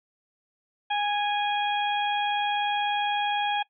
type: harmonic tone with a mistuned harmonic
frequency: 823 Hz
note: G#5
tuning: 16 cents flat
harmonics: 1 / 2 / 3 / 4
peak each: -25 / -33 / -33 / -32 dBFS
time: 0.9-3.63 s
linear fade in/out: 10 ms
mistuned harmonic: 2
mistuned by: +16 cents
effects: noise-tail reverb RT60 0.1 s tail -20 dB re dry